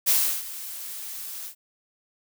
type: noise with ADSR envelope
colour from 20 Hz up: blue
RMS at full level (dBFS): -19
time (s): 0.06-1.55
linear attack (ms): 25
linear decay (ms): 340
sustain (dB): -17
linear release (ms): 89
effects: none